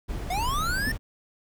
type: noise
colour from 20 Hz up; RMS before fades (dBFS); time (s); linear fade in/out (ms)
brown; -31; 0.08-0.98; 20
type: linear sweep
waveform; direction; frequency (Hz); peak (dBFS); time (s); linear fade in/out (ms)
square; up; 693 to 1827; -27; 0.3-0.92; 5
type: tone with exponential decay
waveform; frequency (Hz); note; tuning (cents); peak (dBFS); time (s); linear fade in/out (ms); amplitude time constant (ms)
sine; 251.9; B3; +34; -27; 0.87-0.99; 0; 24
effects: none